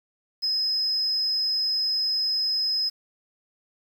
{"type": "tone", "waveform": "sine", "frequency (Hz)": 5090, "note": "D#8", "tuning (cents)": 39, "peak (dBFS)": -22, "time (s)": [0.42, 2.9], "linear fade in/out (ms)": 20, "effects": ["8-bit"]}